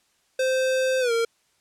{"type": "tone with pitch glide", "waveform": "square", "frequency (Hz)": [520, 460.6], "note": ["C5", "A#4"], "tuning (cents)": [-11, -21], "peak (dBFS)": -21, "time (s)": [0.39, 1.25], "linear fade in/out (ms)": 5, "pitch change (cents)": -210, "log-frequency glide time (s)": [1, 1.12], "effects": ["white hiss -66 dBFS RMS until 1.6 s", "low-pass 9000 Hz 12 dB/octave"]}